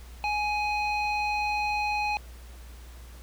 square tone with low-pass filter, 835 Hz, G#5, 9 cents sharp, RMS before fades -28 dBFS, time 0.24-2.17 s, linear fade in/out 0 ms, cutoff 3200 Hz, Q 4.8, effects added 60 Hz sine -43 dBFS peak until 3.22 s + pink hiss -53 dBFS RMS until 3.22 s

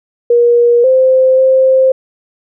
sine tone with pitch steps, 476.5 / 520 / 525 Hz, A#4 / C5 / C5, +38 / -11 / +6 cents, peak -5 dBFS, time 0.3-1.92 s, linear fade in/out 5 ms, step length 540 ms, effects none

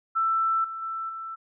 sine tone with level steps, 1330 Hz, E6, 15 cents sharp, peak -21 / -32 / -29 / -33 dBFS, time 0.15-1.36 s, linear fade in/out 20 ms, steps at 0.64 / 0.82 / 1.09 s, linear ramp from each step 5 ms, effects none

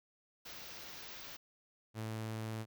white band-stop noise, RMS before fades -49 dBFS, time 0.45-1.37 s, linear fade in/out 10 ms, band 6200 to 16000 Hz, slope 48 dB/octave
sawtooth tone, 110.4 Hz, A2, 6 cents sharp, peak -35 dBFS, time 1.94-2.66 s, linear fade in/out 50 ms
effects none

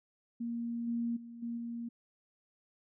sine tone with level steps, 234.5 Hz, A#3, 11 cents sharp, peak -34 / -31 / -45 / -35 / -37 dBFS, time 0.4-1.89 s, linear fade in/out 10 ms, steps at 0.87 / 1.16 / 1.42 / 1.57 s, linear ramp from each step 10 ms, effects none

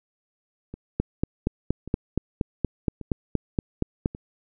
two click trains, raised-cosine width 3 ms, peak -23 / -9 dBFS, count 4 / 14, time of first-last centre 0.74-4.149 / 1-4.059 s, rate 0.88 / 4.25 Hz, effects none

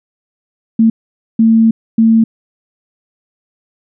sine tone bursts at uneven times, 225 Hz, A3, 39 cents sharp, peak -5 dBFS, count 3, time 0.79-0.9 / 1.39-1.71 / 1.98-2.24 s, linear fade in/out 5 ms, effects none

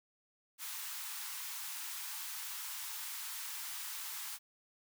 white high-pass noise, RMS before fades -43 dBFS, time 0.58-4.39 s, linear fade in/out 50 ms, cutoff 820 Hz, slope 96 dB/octave, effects none

